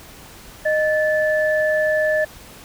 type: tone pair together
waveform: sine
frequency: 617.9 / 1745 Hz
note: D#5 / A6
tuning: -12 / -15 cents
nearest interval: octave + tritone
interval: 1797 cents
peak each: -17 / -21 dBFS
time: 0.65-2.25 s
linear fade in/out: 10 ms
effects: pink hiss -42 dBFS RMS until 2.64 s